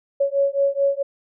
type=beating tone pair; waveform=sine; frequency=554.4 / 559 Hz; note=C#5 / C#5; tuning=0 / +14 cents; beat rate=4.6 Hz; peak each=-20 dBFS; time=0.2-1.03 s; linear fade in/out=10 ms; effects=none